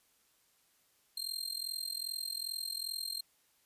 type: tone with amplitude modulation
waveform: sawtooth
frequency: 4186 Hz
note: C8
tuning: in tune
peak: -30 dBFS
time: 1.17-3.21 s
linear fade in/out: 5 ms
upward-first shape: sine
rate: 42.5 Hz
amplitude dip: 90%
effects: white hiss -71 dBFS RMS until 3.65 s + resampled to 32000 Hz